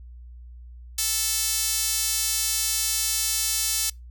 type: tone with high-pass filter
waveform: sawtooth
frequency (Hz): 440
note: A4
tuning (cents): 0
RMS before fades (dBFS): -25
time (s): 0.98-3.9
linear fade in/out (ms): 5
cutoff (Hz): 5700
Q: 0.88
effects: noise-tail reverb RT60 0.2 s tail -26 dB re dry + added 60 Hz sine -40 dBFS peak until 4.1 s